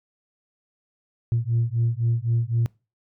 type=beating tone pair; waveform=sine; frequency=114.7 / 118.6 Hz; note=A#2 / A#2; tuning=-28 / +30 cents; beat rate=3.9 Hz; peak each=-22 dBFS; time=1.32-2.66 s; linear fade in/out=0 ms; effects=noise-tail reverb RT60 0.3 s tail -25 dB re dry + tanh soft clip ceiling -15 dBFS